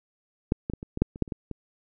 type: clicks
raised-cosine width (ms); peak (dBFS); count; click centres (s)
3; -8 / -16 / -18 / -23 / -18 / -7 / -27 / -9 / -29 / -18 / -21; 11; 0.521 / 0.699 / 0.736 / 0.829 / 0.974 / 1.02 / 1.159 / 1.223 / 1.278 / 1.322 / 1.513
effects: none